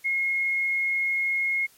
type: tone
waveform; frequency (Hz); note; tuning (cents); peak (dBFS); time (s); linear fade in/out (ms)
sine; 2157; C#7; -48; -22; 0.04-1.67; 20
effects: white hiss -57 dBFS RMS until 1.77 s + MP3 64 kbps